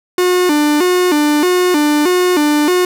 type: tone with vibrato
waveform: 45% pulse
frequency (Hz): 327.7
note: E4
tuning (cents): -10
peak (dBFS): -10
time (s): 0.18-2.85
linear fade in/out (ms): 2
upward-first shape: square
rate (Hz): 1.6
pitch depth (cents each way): 170
effects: none